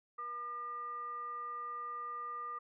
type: tone with frequency modulation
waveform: sine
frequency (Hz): 1205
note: D6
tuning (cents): +44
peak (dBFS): -39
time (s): 0.18-2.59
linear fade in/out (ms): 10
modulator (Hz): 724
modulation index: 0.3
effects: none